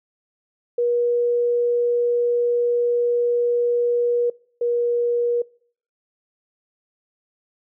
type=tone pair in turn; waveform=sine; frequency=480 / 477.8 Hz; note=B4 / A#4; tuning=-49 / +43 cents; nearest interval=unison; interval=8 cents; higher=first; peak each=-17 / -18 dBFS; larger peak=first; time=0.78-4.3 / 4.61-5.42 s; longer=first; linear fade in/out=5 ms; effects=noise-tail reverb RT60 0.5 s tail -23 dB re dry